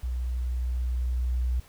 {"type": "tone with level ramp", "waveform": "sine", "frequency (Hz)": 61.8, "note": "B1", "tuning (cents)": 2, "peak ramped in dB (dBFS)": [-27, -23], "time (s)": [0.03, 1.6], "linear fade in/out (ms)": 5, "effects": ["pink hiss -55 dBFS RMS until 1.68 s"]}